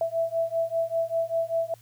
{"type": "beating tone pair", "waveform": "sine", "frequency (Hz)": [659.3, 664.4], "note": ["E5", "E5"], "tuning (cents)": [0, 13], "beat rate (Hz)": 5.1, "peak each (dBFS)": -27, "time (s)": [0.01, 1.74], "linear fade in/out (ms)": 2, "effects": ["added 116 Hz sine -53 dBFS peak until 1.81 s", "white hiss -59 dBFS RMS until 1.81 s"]}